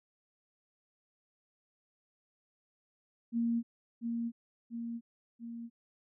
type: tone with echo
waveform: sine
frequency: 233.1 Hz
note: A#3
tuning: in tune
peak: -28 dBFS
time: 3.32-3.63 s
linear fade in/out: 50 ms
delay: 690 ms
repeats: 3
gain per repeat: -4 dB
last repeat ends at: 5.7 s
effects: none